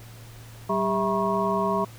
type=tone cluster; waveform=sine; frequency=193 / 401.3 / 655 / 958 / 1092 Hz; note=G3 / G4 / E5 / A#5 / C#6; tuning=-27 / +41 / -11 / +47 / -26 cents; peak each=-28 dBFS; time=0.69-1.85 s; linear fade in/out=10 ms; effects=added 114 Hz sine -43 dBFS peak until 1.98 s + pink hiss -49 dBFS RMS until 1.98 s